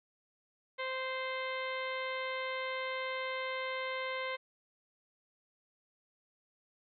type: harmonic tone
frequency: 521 Hz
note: C5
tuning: 7 cents flat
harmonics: 1 / 2 / 3 / 4 / 5 / 6 / 7 / 8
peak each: -39 / -41 / -45 / -40 / -51 / -48 / -51 / -55 dBFS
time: 0.78-4.37 s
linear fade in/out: 20 ms
effects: none